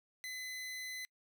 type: tone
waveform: sawtooth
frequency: 2025 Hz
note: B6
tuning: 43 cents sharp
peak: -38 dBFS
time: 0.24-1.05 s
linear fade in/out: 0 ms
effects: noise-tail reverb RT60 0.1 s tail -26 dB re dry